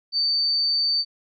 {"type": "tone", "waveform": "sine", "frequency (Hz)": 4576, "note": "D8", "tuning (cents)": -46, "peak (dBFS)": -19, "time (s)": [0.12, 1.05], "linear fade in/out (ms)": 50, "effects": []}